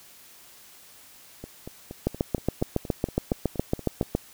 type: two click trains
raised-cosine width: 2 ms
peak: -23 / -9 dBFS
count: 12 / 16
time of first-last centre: 1.44-4.028 / 2.07-4.15 s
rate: 4.25 / 7.21 Hz
effects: white hiss -51 dBFS RMS until 4.33 s